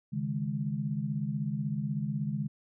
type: chord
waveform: sine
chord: C# suspended second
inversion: none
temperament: equal with one note detuned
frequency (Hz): 138.59 / 154.76 / 207.7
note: C#3 / D#3 / G#3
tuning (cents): 0 / -9 / 0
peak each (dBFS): -34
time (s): 0.12-2.48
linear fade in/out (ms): 20
effects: none